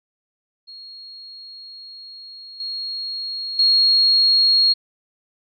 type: tone with level steps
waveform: sine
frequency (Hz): 4288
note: C8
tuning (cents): +42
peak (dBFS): -36 / -25 / -12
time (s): 0.67-4.74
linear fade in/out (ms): 20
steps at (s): 2.6 / 3.59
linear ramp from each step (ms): 2
effects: none